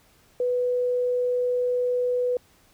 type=tone; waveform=sine; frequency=494.5 Hz; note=B4; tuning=2 cents sharp; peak=-21 dBFS; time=0.4-2.37 s; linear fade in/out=2 ms; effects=pink hiss -59 dBFS RMS until 2.73 s